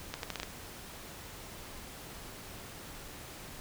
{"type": "accelerating click train", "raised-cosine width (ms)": 0.2, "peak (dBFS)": -18, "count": 6, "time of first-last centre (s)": [0.14, 0.432], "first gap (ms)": 92, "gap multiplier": 0.77, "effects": ["pink hiss -47 dBFS RMS until 3.6 s"]}